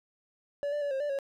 triangle tone with pitch steps, 573 / 588 / 573 / 535 / 586 / 551 Hz, D5 / D5 / D5 / C5 / D5 / C#5, -43 / +2 / -43 / +38 / -4 / -11 cents, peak -27 dBFS, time 0.63-1.188 s, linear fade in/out 0 ms, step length 93 ms, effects none

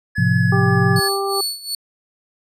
triangle tone with vibrato, 1696 Hz, G#6, 36 cents sharp, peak -20 dBFS, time 0.15-1.09 s, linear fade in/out 20 ms, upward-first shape sine, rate 5.6 Hz, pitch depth 9 cents each way
sine chord, F major, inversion first, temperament just, 109.13 / 130.96 / 174.61 Hz, A2 / C3 / F3, -14 / +2 / 0 cents, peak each -18 dBFS, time 0.18-1 s, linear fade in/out 5 ms
harmonic tone, 394.1 Hz, G4, 9 cents sharp, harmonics 1 / 2 / 3, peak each -21 / -25 / -25 dBFS, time 0.52-1.41 s, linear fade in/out 5 ms
sawtooth tone with tremolo, 4435 Hz, C#8, in tune, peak -16 dBFS, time 0.96-1.75 s, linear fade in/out 2 ms, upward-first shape sine, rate 2.7 Hz, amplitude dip 85%
effects resampled to 32000 Hz

